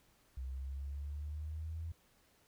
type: exponential sweep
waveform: sine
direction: up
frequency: 64 to 83.1 Hz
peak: -39 dBFS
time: 0.37-1.92 s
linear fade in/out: 5 ms
effects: pink hiss -70 dBFS RMS until 2.47 s